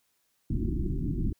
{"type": "low-pass noise", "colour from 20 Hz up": "pink", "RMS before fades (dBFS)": -29, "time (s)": [0.5, 1.33], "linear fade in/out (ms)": 5, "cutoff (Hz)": 360, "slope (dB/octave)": 96, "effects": ["white hiss -73 dBFS RMS until 1.39 s"]}